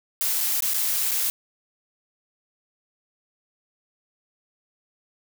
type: noise with dropouts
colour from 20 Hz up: blue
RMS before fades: -24 dBFS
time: 0.21-1.3 s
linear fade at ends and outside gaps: 0 ms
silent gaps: 0.405-0.409 / 0.605-0.623 / 0.736-0.743 / 1.111-1.116 s
effects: none